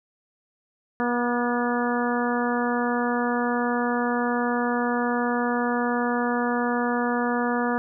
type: harmonic tone with a mistuned harmonic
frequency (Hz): 241.3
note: B3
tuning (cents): -40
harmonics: 1 / 2 / 3 / 4 / 5 / 6 / 7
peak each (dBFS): -25 / -28 / -30 / -31 / -32 / -33 / -33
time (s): 1-7.78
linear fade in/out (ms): 0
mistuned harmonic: 7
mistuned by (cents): +22
effects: none